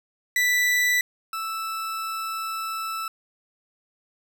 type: tone pair in turn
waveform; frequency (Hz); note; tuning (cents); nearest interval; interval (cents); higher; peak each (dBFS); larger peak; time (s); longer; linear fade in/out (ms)
40% pulse; 1975.5 / 1318.5; B6 / E6; 0 / 0; perfect fifth; 700; first; -18 / -27; first; 0.36-1.01 / 1.33-3.08; second; 2
effects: none